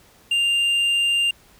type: tone with tanh clipping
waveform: triangle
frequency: 2794 Hz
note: F7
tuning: in tune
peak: -18 dBFS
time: 0.31-1.31 s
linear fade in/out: 5 ms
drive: 9 dB
effects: pink hiss -53 dBFS RMS until 1.59 s